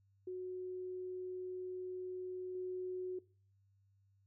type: tone with level steps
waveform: sine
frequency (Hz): 367.6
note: F#4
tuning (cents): -11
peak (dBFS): -40 / -38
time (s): 0.27-3.19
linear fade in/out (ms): 5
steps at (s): 2.55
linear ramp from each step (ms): 2
effects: noise-tail reverb RT60 0.4 s tail -21 dB re dry + added 98 Hz sine -69 dBFS peak until 4.26 s